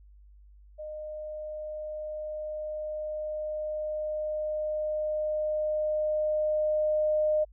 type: tone with level ramp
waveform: sine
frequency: 612 Hz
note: D#5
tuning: 29 cents flat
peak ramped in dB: -36 to -22 dBFS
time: 0.78-7.45 s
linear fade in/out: 20 ms
effects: added 50 Hz sine -51 dBFS peak until 7.52 s